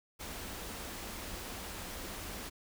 pink band-stop noise, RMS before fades -43 dBFS, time 0.19-2.5 s, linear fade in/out 20 ms, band 110 to 160 Hz, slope 96 dB/octave, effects none

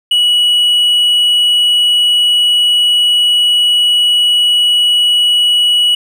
triangle tone, 2930 Hz, F#7, 18 cents flat, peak -6 dBFS, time 0.11-5.95 s, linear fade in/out 5 ms, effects none

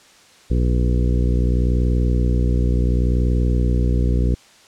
harmonic tone with a mistuned harmonic, 60.7 Hz, B1, 29 cents flat, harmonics 1 / 2 / 3 / 4 / 5 / 6 / 7 / 8, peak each -16 / -22 / -26 / -28 / -30 / -32 / -33 / -34 dBFS, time 0.5-4.35 s, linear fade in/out 10 ms, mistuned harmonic 8, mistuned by +24 cents, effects white hiss -49 dBFS RMS until 4.67 s + low-pass 7000 Hz 12 dB/octave

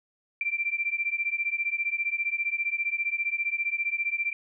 sine beating tone pair, 2348 / 2363 Hz, D7 / D7, -1 / +10 cents, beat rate 15 Hz, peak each -29 dBFS, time 0.41-4.33 s, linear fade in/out 2 ms, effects none

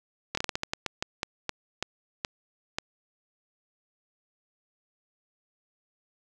slowing click train, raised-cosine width 0.2 ms, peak -11 dBFS, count 15, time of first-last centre 0.35-2.785 s, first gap 24 ms, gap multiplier 1.27, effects none

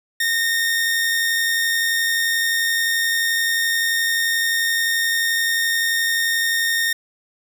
sawtooth tone with amplitude modulation, 1838 Hz, A#6, 25 cents flat, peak -13 dBFS, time 0.2-6.93 s, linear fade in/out 5 ms, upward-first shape sine, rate 91.5 Hz, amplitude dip 25%, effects none

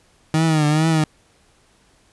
30% pulse tone with vibrato, 155.56 Hz, D#3, in tune, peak -12 dBFS, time 0.34-1.04 s, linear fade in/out 2 ms, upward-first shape triangle, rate 2.3 Hz, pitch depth 91 cents each way, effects pink hiss -57 dBFS RMS until 2.12 s + resampled to 24000 Hz

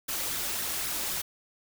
white noise with flanger, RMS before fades -32 dBFS, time 0.08-1.22 s, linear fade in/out 10 ms, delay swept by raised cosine 0.53 to 3.53 ms, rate 3.8 Hz, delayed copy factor +0.5, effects none

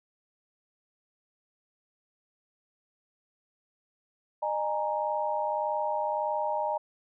sine chord, D# suspended fourth, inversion none, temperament equal with one note detuned, 609.1 / 830.6 / 932.3 Hz, D#5 / G#5 / A#5, -37 / 0 / 0 cents, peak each -31 / -32 / -31 dBFS, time 4.42-6.78 s, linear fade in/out 10 ms, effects none

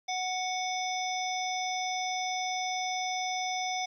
harmonic tone with a mistuned harmonic, 740 Hz, F#5, in tune, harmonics 1 / 3 / 5 / 7 / 8, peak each -32 / -37 / -39 / -40 / -41 dBFS, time 0.08-3.86 s, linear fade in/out 10 ms, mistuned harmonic 5, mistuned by -69 cents, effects 11-bit

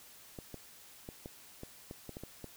clicks, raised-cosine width 2 ms, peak -30 dBFS, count 10, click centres 0.388 / 0.543 / 1.089 / 1.259 / 1.634 / 1.911 / 2.093 / 2.169 / 2.236 / 2.443 s, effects white hiss -56 dBFS RMS until 2.56 s

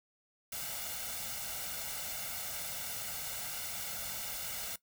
white noise with comb filter, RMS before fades -40 dBFS, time 0.52-4.76 s, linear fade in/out 5 ms, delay 1.4 ms, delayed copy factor +0.7, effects noise-tail reverb RT60 0.1 s tail -18 dB re dry

